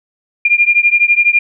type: beating tone pair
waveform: sine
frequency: 2400 / 2412 Hz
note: D7 / D7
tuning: +37 / +46 cents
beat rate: 12 Hz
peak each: -11 dBFS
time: 0.45-1.39 s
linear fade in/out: 5 ms
effects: none